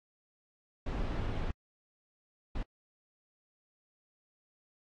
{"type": "noise bursts at uneven times", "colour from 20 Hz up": "brown", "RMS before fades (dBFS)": -34, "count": 2, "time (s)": [[0.86, 1.51], [2.55, 2.63]], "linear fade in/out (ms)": 5, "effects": ["low-pass 4000 Hz 12 dB/octave", "AAC 32 kbps"]}